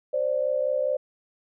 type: tone pair together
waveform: sine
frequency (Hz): 524.2 / 589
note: C5 / D5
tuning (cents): +3 / +5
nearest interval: major second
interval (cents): 202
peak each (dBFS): -25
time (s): 0.13-0.97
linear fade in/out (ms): 10
effects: none